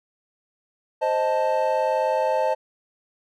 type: chord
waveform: triangle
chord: A diminished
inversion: first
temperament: equal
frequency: 523.3 / 622.3 / 880 Hz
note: C5 / Eb5 / A5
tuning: 0 / 0 / 0 cents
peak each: -22 dBFS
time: 1.01-2.55 s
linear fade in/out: 20 ms
effects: none